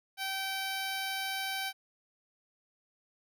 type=tone; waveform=10% pulse; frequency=773 Hz; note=G5; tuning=24 cents flat; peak=-25 dBFS; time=0.17-1.73 s; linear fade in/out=50 ms; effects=none